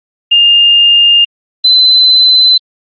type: tone pair in turn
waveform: sine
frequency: 2816 / 4042 Hz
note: F7 / B7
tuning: +14 / +39 cents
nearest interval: tritone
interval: 625 cents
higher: second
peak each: -3 dBFS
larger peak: neither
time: 0.31-1.25 / 1.64-2.58 s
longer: neither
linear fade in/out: 10 ms
effects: Opus 32 kbps